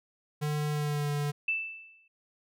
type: tone with pitch glide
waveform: square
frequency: 149.6 to 145.85 Hz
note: D3 to D3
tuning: +32 to -12 cents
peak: -29 dBFS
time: 0.41-1.32 s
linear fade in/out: 20 ms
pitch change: -44 cents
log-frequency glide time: 0.69-1.09 s
type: tone with exponential decay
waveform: sine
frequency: 2647 Hz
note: E7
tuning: 7 cents sharp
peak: -24 dBFS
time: 1.48-2.08 s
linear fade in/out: 5 ms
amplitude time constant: 130 ms
effects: none